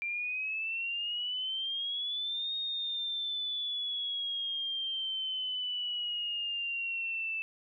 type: exponential two-way sweep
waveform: sine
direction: up then down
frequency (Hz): 2363 to 3720 to 2637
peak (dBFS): -32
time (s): 0.02-7.42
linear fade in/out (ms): 0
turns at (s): 2.55
effects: none